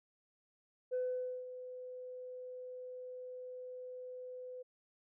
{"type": "tone with ADSR envelope", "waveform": "sine", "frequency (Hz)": 504, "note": "B4", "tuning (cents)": 35, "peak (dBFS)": -31, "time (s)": [0.91, 4.63], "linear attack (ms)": 28, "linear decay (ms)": 510, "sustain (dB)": -13, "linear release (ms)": 15, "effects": ["tanh soft clip ceiling -30 dBFS"]}